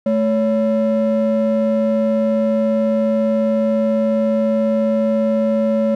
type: ring-modulated tone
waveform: triangle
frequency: 389.2 Hz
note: G4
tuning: 12 cents flat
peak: -8 dBFS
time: 0.06-5.95 s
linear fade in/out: 5 ms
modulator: 171 Hz
effects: tanh soft clip ceiling -6 dBFS